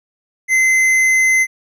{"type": "tone with tanh clipping", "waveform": "sine", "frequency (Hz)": 2057, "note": "C7", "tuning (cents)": -30, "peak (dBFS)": -12, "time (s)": [0.48, 1.47], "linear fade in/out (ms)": 50, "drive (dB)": 12, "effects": []}